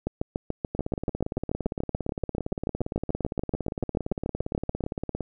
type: two click trains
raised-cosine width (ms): 2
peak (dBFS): -16 / -13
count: 79 / 34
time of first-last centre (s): 0.75-5.207 / 0.07-4.839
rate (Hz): 17.5 / 6.92
effects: none